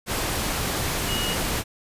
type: tone in noise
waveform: sine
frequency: 2892 Hz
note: F#7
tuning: 40 cents flat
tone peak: -28 dBFS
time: 1.06-1.37 s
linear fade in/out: 50 ms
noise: pink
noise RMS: -26 dBFS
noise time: 0.06-1.64 s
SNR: -5 dB
effects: resampled to 32000 Hz